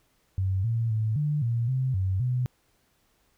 sine tone with pitch steps, 95 / 114.8 / 109.4 / 148.7 / 117.1 / 130.4 / 94.5 / 125.3 Hz, F#2 / A#2 / A2 / D3 / A#2 / C3 / F#2 / B2, +46 / -26 / -9 / +22 / +8 / -5 / +37 / +25 cents, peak -23 dBFS, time 0.38-2.46 s, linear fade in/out 0 ms, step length 260 ms, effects pink hiss -68 dBFS RMS until 3.37 s

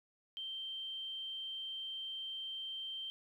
sine tone, 3136 Hz, G7, in tune, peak -40 dBFS, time 0.37-3.1 s, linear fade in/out 0 ms, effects 12-bit

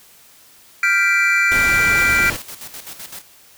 triangle chord, G dominant seventh, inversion third, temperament equal, 1396.9 / 1568 / 1975.5 / 2349 Hz, F6 / G6 / B6 / D7, 0 / 0 / 0 / 0 cents, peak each -17 / -20 / -18 / -15 dBFS, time 0.83-2.3 s, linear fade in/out 2 ms
pink noise, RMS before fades -25 dBFS, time 1.51-2.37 s, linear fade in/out 10 ms
white noise with tremolo, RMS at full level -33 dBFS, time 1.97-3.22 s, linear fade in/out 5 ms, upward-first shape square, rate 7.8 Hz, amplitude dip 65%
effects white hiss -48 dBFS RMS until 3.57 s

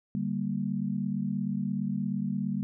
sine chord, G minor, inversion second, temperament equal, 146.83 / 196 / 233.1 Hz, D3 / G3 / Bb3, 0 / 0 / 0 cents, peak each -35 / -30 / -33 dBFS, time 0.15-2.63 s, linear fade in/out 0 ms, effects none

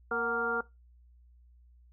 harmonic tone with a mistuned harmonic, 232.7 Hz, A#3, 3 cents flat, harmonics 1 / 2 / 3 / 4 / 5 / 6, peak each -41 / -33 / -39 / -40 / -40 / -31 dBFS, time 0.11-0.61 s, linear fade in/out 5 ms, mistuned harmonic 3, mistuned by +99 cents, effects noise-tail reverb RT60 0.2 s tail -19 dB re dry + added 60 Hz sine -56 dBFS peak until 1.92 s

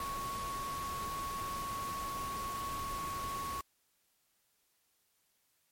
sine tone in noise, 1108.7 Hz, C#6, in tune, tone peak -37 dBFS, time 0-3.61 s, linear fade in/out 2 ms, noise pink, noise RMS -44 dBFS, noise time 0-3.61 s, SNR +4 dB, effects white hiss -75 dBFS RMS until 5.71 s + MP3 64 kbps

